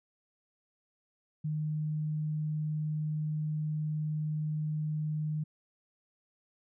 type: tone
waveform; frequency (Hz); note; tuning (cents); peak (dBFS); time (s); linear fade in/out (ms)
sine; 153.2; D#3; -27; -30; 1.44-5.44; 10
effects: none